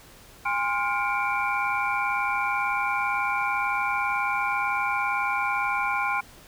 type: tone cluster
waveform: sine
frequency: 813 / 1046 / 1414 / 2234 / 2352 Hz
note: G#5 / C6 / F6 / C#7 / D7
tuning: -37 / -1 / +21 / +13 / +2 cents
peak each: -29 / -28 / -29 / -35 / -30 dBFS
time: 0.45-6.21 s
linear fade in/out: 10 ms
effects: pink hiss -50 dBFS RMS until 6.47 s